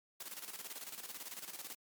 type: noise with tremolo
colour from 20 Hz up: white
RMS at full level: -45 dBFS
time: 0.2-1.75 s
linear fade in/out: 5 ms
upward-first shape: square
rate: 18 Hz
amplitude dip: 65%
effects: high-pass 200 Hz 12 dB/octave + MP3 96 kbps